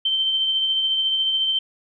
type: tone with tremolo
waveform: sine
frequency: 3111 Hz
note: G7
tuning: 14 cents flat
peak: -17 dBFS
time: 0.05-1.59 s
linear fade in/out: 5 ms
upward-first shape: sine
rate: 14 Hz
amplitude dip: 30%
effects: none